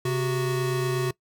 square tone pair together, 132.76 / 370 Hz, C3 / F#4, +26 / 0 cents, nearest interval octave + tritone, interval 1774 cents, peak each -27 dBFS, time 0.05-1.11 s, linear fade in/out 5 ms, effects noise-tail reverb RT60 0.1 s tail -21 dB re dry

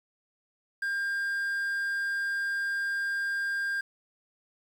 triangle tone with quantisation, 1600 Hz, G6, 35 cents sharp, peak -26 dBFS, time 0.82-3.81 s, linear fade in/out 5 ms, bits 9, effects none

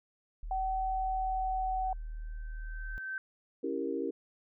sine tone, 38.89 Hz, D#1, in tune, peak -37 dBFS, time 0.43-2.98 s, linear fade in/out 0 ms
sine tone with pitch glide, 760 to 753 Hz, F#5 to F#5, +46 to +30 cents, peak -30 dBFS, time 0.51-1.93 s, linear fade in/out 2 ms, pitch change -16 cents, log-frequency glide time 0.74-1.76 s
sine tone with exponential growth, 1547 Hz, G6, 23 cents flat, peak -33 dBFS, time 1.84-3.18 s, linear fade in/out 1 ms, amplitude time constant 290 ms
sine chord, C# diminished seventh, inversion none, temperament equal with one note detuned, 277.2 / 331 / 392 / 466.2 Hz, C#4 / E4 / G4 / Bb4, 0 / +7 / 0 / 0 cents, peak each -37 dBFS, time 3.63-4.11 s, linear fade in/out 10 ms
effects none

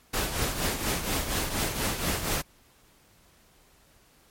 pink noise with tremolo, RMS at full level -26 dBFS, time 0.13-2.42 s, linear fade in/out 10 ms, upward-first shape triangle, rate 4.2 Hz, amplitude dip 65%, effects pink hiss -60 dBFS RMS until 4.3 s + MP3 64 kbps

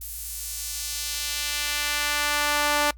sawtooth tone with high-pass filter sweep, 293.7 Hz, D4, in tune, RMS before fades -27 dBFS, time 0.01-2.91 s, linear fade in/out 5 ms, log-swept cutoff 12000 to 740 Hz, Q 0.85, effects noise-tail reverb RT60 0.1 s tail -22 dB re dry + added 57 Hz sine -42 dBFS peak until 2.97 s

